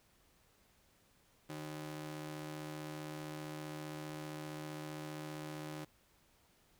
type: ring-modulated tone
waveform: sawtooth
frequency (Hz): 229.7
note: A#3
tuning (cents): -25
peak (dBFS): -36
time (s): 1.49-5.85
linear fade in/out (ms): 10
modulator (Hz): 77.2
effects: pink hiss -70 dBFS RMS until 6.79 s